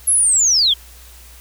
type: linear sweep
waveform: sine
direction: down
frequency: 11290 to 3114 Hz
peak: -11 dBFS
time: 0.07-0.74 s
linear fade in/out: 10 ms
effects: added 60 Hz sine -41 dBFS peak until 1.4 s + white hiss -44 dBFS RMS until 1.4 s